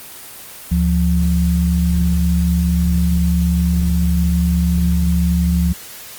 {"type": "tone pair together", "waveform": "sine", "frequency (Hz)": [73.42, 174.47], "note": ["D2", "F3"], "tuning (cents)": [0, -1], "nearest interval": "octave + minor third", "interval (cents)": 1499, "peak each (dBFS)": -15, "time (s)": [0.71, 5.73], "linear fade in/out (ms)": 10, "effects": ["white hiss -35 dBFS RMS until 6.18 s", "Opus 24 kbps"]}